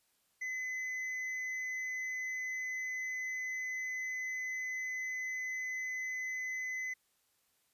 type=tone with hard clipping; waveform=sine; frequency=2026 Hz; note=B6; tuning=44 cents sharp; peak=-37 dBFS; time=0.41-6.94 s; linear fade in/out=10 ms; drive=4 dB; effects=white hiss -75 dBFS RMS until 7.73 s + resampled to 32000 Hz